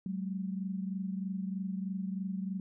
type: tone pair together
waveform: sine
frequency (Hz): 188.22 / 211.4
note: F#3 / G#3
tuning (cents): +30 / +31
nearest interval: major second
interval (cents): 201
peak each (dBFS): -34 / -40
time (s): 0.06-2.6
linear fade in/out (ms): 2
effects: none